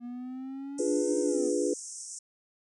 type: exponential two-way sweep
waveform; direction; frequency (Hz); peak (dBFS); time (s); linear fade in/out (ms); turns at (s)
triangle; up then down; 238.7 to 311.1 to 238.7; -34; 0-1.52; 50; 1.21
type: band-pass noise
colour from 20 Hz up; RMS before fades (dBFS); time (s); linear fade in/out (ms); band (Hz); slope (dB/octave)
white; -42; 0.78-2.19; 5; 5500 to 9200; 96
type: chord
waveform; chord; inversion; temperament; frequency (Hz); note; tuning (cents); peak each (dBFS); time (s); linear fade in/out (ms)
sine; D diminished seventh; none; equal; 293.7 / 349.2 / 415.3 / 493.9; D4 / F4 / Ab4 / Cb5; 0 / 0 / 0 / 0; -31; 0.79-1.74; 5
effects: none